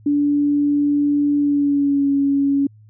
sine tone with pitch glide, 289.5 to 279.2 Hz, D4 to C#4, -25 to +13 cents, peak -14 dBFS, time 0.06-2.67 s, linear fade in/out 5 ms, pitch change -62 cents, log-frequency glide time 1.38-2.1 s, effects added 107 Hz sine -44 dBFS peak until 2.89 s

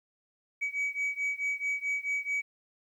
sine beating tone pair, 2270 / 2274.6 Hz, C#7 / C#7, +41 / +44 cents, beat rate 4.6 Hz, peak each -30 / -31 dBFS, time 0.61-2.42 s, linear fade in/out 20 ms, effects tanh soft clip ceiling -26 dBFS + 11-bit

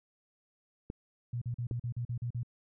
clicks, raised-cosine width 3 ms, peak -25 / -25 dBFS, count 2, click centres 0.901 / 1.712 s
sine tone bursts, 120 Hz, B2, 49 cents flat, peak -32 dBFS, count 9, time 1.33-2.432 s, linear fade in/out 5 ms, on 86 ms, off 41 ms
effects none

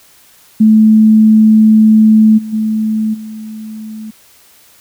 sine tone with level steps, 217.6 Hz, A3, 19 cents flat, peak -3 / -20 / -11 / -23 dBFS, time 0.6-4.11 s, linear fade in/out 10 ms, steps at 2.37 / 2.52 / 3.13 s, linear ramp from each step 20 ms, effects white hiss -45 dBFS RMS until 4.8 s

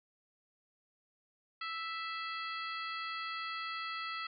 harmonic tone with a mistuned harmonic, 659.3 Hz, E5, in tune, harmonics 2 / 3 / 4 / 5 / 6 / 7, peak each -40 / -44 / -46 / -48 / -50 / -51 dBFS, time 1.61-4.27 s, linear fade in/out 5 ms, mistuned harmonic 6, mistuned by +100 cents, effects none

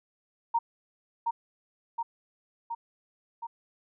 sine tone with echo, 929 Hz, A#5, 6 cents flat, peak -22 dBFS, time 0.54-0.59 s, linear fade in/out 10 ms, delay 720 ms, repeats 4, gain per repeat -3 dB, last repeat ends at 3.47 s, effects none

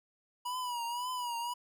square tone with vibrato, 972 Hz, B5, 28 cents flat, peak -35 dBFS, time 0.45-1.54 s, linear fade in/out 10 ms, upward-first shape triangle, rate 1.9 Hz, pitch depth 83 cents each way, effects none

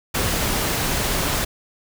pink noise, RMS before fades -22 dBFS, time 0.14-1.45 s, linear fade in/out 10 ms, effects none

